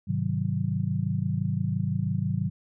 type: chord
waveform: sine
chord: Ab dominant seventh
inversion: none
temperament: just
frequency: 103.83 / 129.78 / 155.74 / 186.89 Hz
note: Ab2 / C3 / Eb3 / Gb3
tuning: 0 / -14 / +2 / +18 cents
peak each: -30 dBFS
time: 0.07-2.5 s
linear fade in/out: 20 ms
effects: none